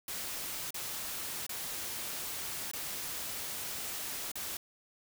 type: noise with dropouts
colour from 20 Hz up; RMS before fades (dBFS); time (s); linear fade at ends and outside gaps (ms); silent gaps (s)
white; -39; 0.08-4.57; 2; 0.706-0.743 / 1.466-1.493 / 2.714-2.734 / 4.317-4.355
effects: none